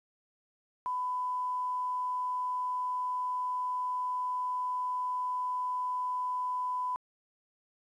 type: tone with quantisation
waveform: sine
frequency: 1000 Hz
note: B5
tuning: 21 cents sharp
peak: -30 dBFS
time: 0.86-6.96 s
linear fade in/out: 0 ms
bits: 10
effects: resampled to 22050 Hz